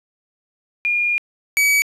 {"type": "tone pair in turn", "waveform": ["sine", "45% pulse"], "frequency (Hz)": [2421, 2277], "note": ["D#7", "C#7"], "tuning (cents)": [-48, 46], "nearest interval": "minor second", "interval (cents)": 106, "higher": "first", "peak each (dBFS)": [-16, -13], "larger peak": "second", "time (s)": [[0.85, 1.18], [1.57, 1.82]], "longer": "first", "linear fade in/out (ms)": 0, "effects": ["resampled to 32000 Hz", "9-bit"]}